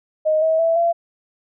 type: tone with pitch steps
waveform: sine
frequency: 622.3 / 640.9 / 660.1 / 679.8 Hz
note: D#5 / E5 / E5 / F5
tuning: 0 / -49 / +2 / -47 cents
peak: -14 dBFS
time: 0.25-0.93 s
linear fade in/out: 20 ms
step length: 170 ms
effects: none